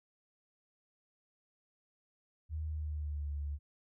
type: tone with pitch glide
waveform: sine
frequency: 78 to 72.36 Hz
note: D#2 to D2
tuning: +5 to -25 cents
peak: -35 dBFS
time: 2.49-3.59 s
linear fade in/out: 50 ms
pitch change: -130 cents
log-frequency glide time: 2.64-3.3 s
effects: none